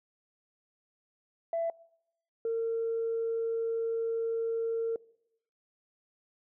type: tone pair in turn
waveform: sine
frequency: 667 / 456.3 Hz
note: E5 / A#4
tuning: +20 / -37 cents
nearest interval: perfect fifth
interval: 657 cents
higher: first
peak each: -27 dBFS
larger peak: neither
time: 1.53-1.7 / 2.45-4.96 s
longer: second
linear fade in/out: 2 ms
effects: noise-tail reverb RT60 0.8 s tail -23 dB re dry + tanh soft clip ceiling -24 dBFS